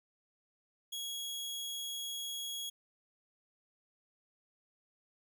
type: tone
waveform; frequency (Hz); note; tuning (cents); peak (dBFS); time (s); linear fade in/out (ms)
sawtooth; 3322; G#7; 0; -35; 0.92-2.7; 10
effects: none